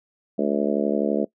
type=harmonic tone; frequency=71.9 Hz; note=D2; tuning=36 cents flat; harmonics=3 / 4 / 5 / 6 / 7 / 8 / 9; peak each=-25 / -26 / -27 / -28 / -28 / -29 / -30 dBFS; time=0.38-1.25 s; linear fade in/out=10 ms; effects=noise-tail reverb RT60 0.1 s tail -20 dB re dry